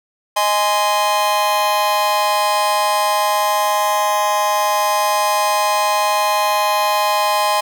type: chord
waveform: 45% pulse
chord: Ab major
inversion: second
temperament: just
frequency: 623 / 830.6 / 1038.3 Hz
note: Eb5 / Ab5 / C6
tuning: +2 / 0 / -14 cents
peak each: -21 / -18 / -18 dBFS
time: 0.36-7.61 s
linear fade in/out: 10 ms
effects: none